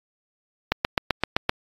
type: click train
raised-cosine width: 0.3 ms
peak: -3 dBFS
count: 7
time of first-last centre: 0.72-1.494 s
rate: 7.75 Hz
effects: AAC 32 kbps